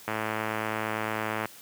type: click train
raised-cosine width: 0.5 ms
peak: -14 dBFS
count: 151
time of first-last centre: 0.08-1.456 s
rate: 109 Hz
effects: white hiss -49 dBFS RMS until 1.61 s + high-pass 100 Hz 12 dB/octave